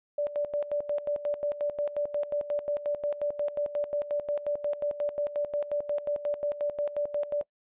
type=tone with tremolo; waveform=sine; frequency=584 Hz; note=D5; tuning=10 cents flat; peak=-25 dBFS; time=0.18-7.43 s; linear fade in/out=5 ms; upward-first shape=square; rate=5.6 Hz; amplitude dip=75%; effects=noise-tail reverb RT60 0.1 s tail -23 dB re dry + resampled to 8000 Hz